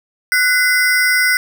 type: ring-modulated tone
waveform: square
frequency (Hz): 1760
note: A6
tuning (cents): 0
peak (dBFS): -9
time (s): 0.32-1.37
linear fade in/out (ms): 0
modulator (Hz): 280
effects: none